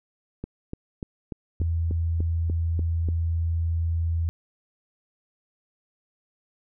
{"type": "click train", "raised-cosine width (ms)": 3, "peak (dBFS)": -19, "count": 10, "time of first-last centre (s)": [0.44, 3.087], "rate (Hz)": 3.4}
{"type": "tone", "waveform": "sine", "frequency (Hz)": 83, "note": "E2", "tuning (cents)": 12, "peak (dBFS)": -22, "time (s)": [1.6, 4.29], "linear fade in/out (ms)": 0}
{"effects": []}